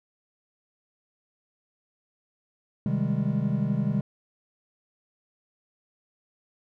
triangle chord, Ab major seventh, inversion first, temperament equal, 130.81 / 155.56 / 196 / 207.7 Hz, C3 / Eb3 / G3 / Ab3, 0 / 0 / 0 / 0 cents, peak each -27 dBFS, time 2.86-4.01 s, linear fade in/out 2 ms, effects none

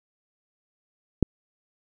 click, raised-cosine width 3 ms, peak -5 dBFS, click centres 1.227 s, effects none

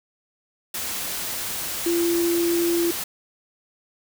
sine tone in noise, 341.5 Hz, F4, 39 cents flat, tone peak -19 dBFS, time 1.86-2.91 s, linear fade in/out 5 ms, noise white, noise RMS -29 dBFS, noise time 0.74-3.04 s, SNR +7 dB, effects none

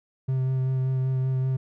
triangle tone with vibrato, 130.81 Hz, C3, in tune, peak -20 dBFS, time 0.28-1.57 s, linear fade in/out 10 ms, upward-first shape sine, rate 5.2 Hz, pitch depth 14 cents each way, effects none

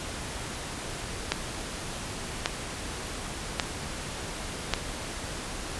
click train, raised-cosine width 0.2 ms, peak -6 dBFS, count 4, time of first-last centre 1.32-4.737 s, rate 0.878 Hz, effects pink hiss -36 dBFS RMS until 5.79 s + resampled to 24000 Hz

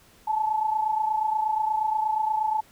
sine tone pair together, 862.6 / 891 Hz, A5 / A5, -35 / +22 cents, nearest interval minor second, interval 57 cents, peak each -23 / -29 dBFS, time 0.27-2.61 s, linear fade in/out 10 ms, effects pink hiss -56 dBFS RMS until 2.71 s

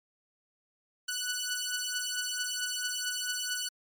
10% pulse beating tone pair, 1480 / 1484.5 Hz, F#6 / F#6, 0 / +5 cents, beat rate 4.5 Hz, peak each -26 dBFS, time 1.08-3.69 s, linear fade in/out 10 ms, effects MP3 96 kbps

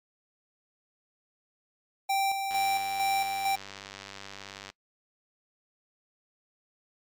square tone with tremolo, 783 Hz, G5, 2 cents flat, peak -25 dBFS, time 2.09-3.56 s, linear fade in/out 10 ms, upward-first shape square, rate 2.2 Hz, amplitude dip 45%
click train, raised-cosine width 0.2 ms, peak -24 dBFS, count 217, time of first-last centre 2.51-4.701 s, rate 98.6 Hz
effects noise-tail reverb RT60 0.1 s tail -23 dB re dry + MP3 96 kbps

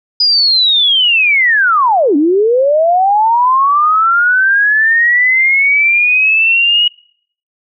sine linear two-way sweep, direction down then up, 4978 to 277.2 to 2910 Hz, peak -7 dBFS, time 0.2-6.88 s, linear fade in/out 5 ms, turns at 2.16 s, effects noise-tail reverb RT60 0.6 s tail -25 dB re dry

